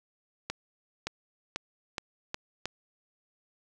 accelerating click train, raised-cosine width 0.2 ms, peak -15 dBFS, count 6, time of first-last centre 0.5-2.656 s, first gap 570 ms, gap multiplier 0.86, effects none

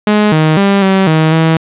sawtooth tone with pitch steps, 210.2 / 156.3 / 198.4 / 191.8 / 158.1 / 161.6 Hz, G#3 / D#3 / G3 / G3 / D#3 / E3, +21 / +8 / +21 / -37 / +28 / -34 cents, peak -3 dBFS, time 0.07-1.57 s, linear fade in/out 2 ms, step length 250 ms, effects resampled to 8000 Hz + 7-bit

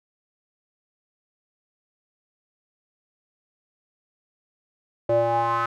square tone with band-pass filter sweep, 116.54 Hz, A#2, in tune, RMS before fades -22 dBFS, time 5.09-5.66 s, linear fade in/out 5 ms, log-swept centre 520 to 1300 Hz, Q 5.2, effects none

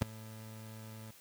30% pulse tone with ADSR envelope, 109.8 Hz, A2, 3 cents flat, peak -21 dBFS, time 0.01-1.11 s, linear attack 12 ms, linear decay 8 ms, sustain -23 dB, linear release 5 ms, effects white hiss -59 dBFS RMS until 1.2 s

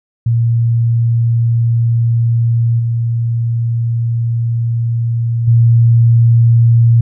sine tone with level steps, 116.54 Hz, A#2, in tune, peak -9 / -12 / -5 dBFS, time 0.26-7.01 s, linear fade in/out 5 ms, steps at 2.79 / 5.47 s, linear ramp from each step 10 ms, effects none

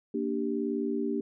sine chord, G minor, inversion first, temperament equal, 233.1 / 293.7 / 392 Hz, Bb3 / D4 / G4, 0 / 0 / 0 cents, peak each -32 dBFS, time 0.14-1.21 s, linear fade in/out 5 ms, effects none

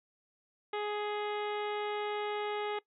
harmonic tone, 417.2 Hz, G#4, 8 cents sharp, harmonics 1 / 2 / 3 / 4 / 5 / 6 / 7 / 8 / 9, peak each -35 / -38 / -43 / -48 / -45 / -52 / -51 / -50 / -54 dBFS, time 0.73-2.79 s, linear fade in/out 5 ms, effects noise-tail reverb RT60 0.1 s tail -20 dB re dry

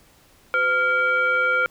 sine tone with frequency modulation, 1396.9 Hz, F6, in tune, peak -17 dBFS, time 0.54-1.66 s, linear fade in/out 0 ms, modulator 889 Hz, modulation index 0.76, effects pink hiss -55 dBFS RMS until 1.7 s

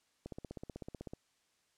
click train, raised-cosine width 2 ms, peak -30 dBFS, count 15, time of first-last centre 0.26-1.135 s, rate 16 Hz, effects white hiss -75 dBFS RMS until 1.77 s + low-pass 8000 Hz 12 dB/octave

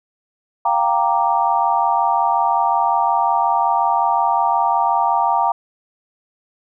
sine chord, G minor seventh, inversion third, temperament equal, 698.5 / 784 / 932.3 / 1174.7 Hz, F5 / G5 / Bb5 / D6, 0 / 0 / 0 / 0 cents, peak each -21 / -19 / -17 / -23 dBFS, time 0.65-5.52 s, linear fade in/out 5 ms, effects none

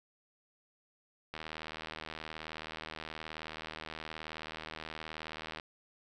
click train, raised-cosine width 0.3 ms, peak -25 dBFS, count 337, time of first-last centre 1.34-5.599 s, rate 78.9 Hz, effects none

